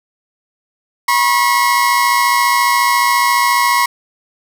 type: tone pair together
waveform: 30% pulse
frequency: 970 / 1084.4 Hz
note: B5 / C#6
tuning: -31 / -38 cents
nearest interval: major second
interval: 193 cents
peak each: -11 dBFS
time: 1.08-3.86 s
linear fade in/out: 5 ms
effects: none